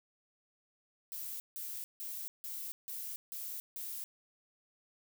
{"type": "noise bursts", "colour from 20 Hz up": "violet", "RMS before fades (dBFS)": -42, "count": 7, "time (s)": [1.12, 4.04], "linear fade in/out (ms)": 0, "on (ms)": 280, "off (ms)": 160, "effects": []}